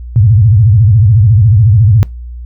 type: tone with vibrato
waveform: sine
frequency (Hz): 106.5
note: G#2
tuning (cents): +44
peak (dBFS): -3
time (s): 0.16-2.03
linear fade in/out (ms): 0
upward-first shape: sine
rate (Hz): 14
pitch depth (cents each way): 240
effects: noise-tail reverb RT60 0.2 s tail -22 dB re dry + added 60 Hz sine -22 dBFS peak until 2.45 s